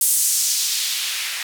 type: noise with band-pass filter sweep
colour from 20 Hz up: blue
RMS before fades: -21 dBFS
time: 0.01-1.43 s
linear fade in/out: 2 ms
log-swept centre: 10000 to 1900 Hz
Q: 1.3
effects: none